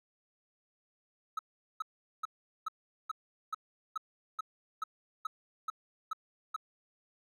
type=tone bursts; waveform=triangle; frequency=1289 Hz; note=E6; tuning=39 cents flat; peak=-30 dBFS; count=13; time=1.37-6.563 s; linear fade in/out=5 ms; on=21 ms; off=410 ms; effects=none